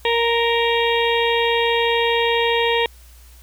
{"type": "harmonic tone", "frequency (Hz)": 466.2, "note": "A#4", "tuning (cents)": 0, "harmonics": [1, 2, 4, 5, 6, 7, 8], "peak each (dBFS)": [-19, -22, -25, -26, -27, -27, -28], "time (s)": [0.05, 2.86], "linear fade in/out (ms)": 2, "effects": ["added 60 Hz sine -43 dBFS peak until 3.42 s", "white hiss -51 dBFS RMS until 3.42 s"]}